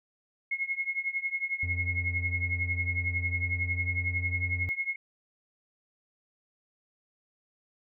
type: tone with tremolo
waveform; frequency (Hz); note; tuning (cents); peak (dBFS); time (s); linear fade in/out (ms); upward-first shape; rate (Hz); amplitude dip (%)
sine; 2167; C#7; -40; -25; 0.51-4.96; 5; triangle; 11; 95
type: tone with pitch glide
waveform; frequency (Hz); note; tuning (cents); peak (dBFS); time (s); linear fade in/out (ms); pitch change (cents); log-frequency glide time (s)
triangle; 87.31 to 88.43; F2 to F2; 0 to +22; -29; 1.63-4.69; 0; +22; 3.37-4.12
effects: none